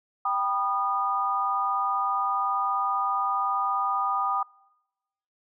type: chord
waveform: sine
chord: G augmented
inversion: none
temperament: just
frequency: 784 / 980 / 1225 Hz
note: G5 / B5 / D#6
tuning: 0 / -14 / -27 cents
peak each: -29 / -31 / -25 dBFS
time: 0.25-4.43 s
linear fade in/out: 5 ms
effects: noise-tail reverb RT60 1.0 s tail -25 dB re dry